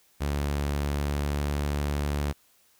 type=tone with pitch glide; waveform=sawtooth; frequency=71.9 to 72.53 Hz; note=D2 to D2; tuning=-36 to -21 cents; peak=-22 dBFS; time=0.2-2.33 s; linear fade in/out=20 ms; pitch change=+15 cents; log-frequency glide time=0.8-1.54 s; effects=white hiss -63 dBFS RMS until 2.79 s